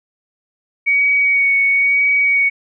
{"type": "tone with vibrato", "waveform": "sine", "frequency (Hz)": 2243, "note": "C#7", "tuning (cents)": 20, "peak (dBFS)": -11, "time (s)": [0.86, 2.5], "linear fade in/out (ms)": 20, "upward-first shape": "sine", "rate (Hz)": 1, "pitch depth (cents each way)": 16, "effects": []}